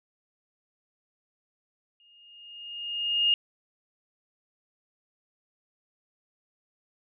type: tone with exponential growth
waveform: sine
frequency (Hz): 2841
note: F7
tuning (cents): +29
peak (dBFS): -18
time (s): 2-3.34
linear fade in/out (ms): 1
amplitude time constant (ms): 290
effects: none